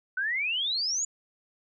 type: exponential sweep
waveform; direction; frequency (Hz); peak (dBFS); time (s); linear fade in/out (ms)
sine; up; 1480 to 7040; -26; 0.17-1.05; 5
effects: none